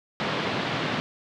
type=band-pass noise; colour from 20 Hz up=pink; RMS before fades=-28 dBFS; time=0.2-1 s; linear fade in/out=0 ms; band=130 to 3900 Hz; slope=24 dB/octave; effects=none